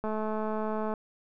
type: click train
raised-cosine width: 1 ms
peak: -20 dBFS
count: 195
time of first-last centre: 0.04-0.938 s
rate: 216 Hz
effects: none